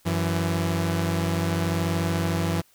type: tone pair together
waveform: sawtooth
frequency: 93.7 / 166.76 Hz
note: F#2 / E3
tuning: +22 / +20 cents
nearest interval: minor seventh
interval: 998 cents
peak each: -22 / -21 dBFS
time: 0.05-2.62 s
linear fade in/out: 20 ms
effects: white hiss -60 dBFS RMS until 2.74 s